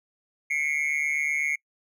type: tone with amplitude modulation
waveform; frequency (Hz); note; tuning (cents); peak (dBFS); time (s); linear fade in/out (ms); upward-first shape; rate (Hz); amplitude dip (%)
triangle; 2178; C#7; -31; -18; 0.5-1.56; 10; sine; 148; 90
effects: noise-tail reverb RT60 0.1 s tail -26 dB re dry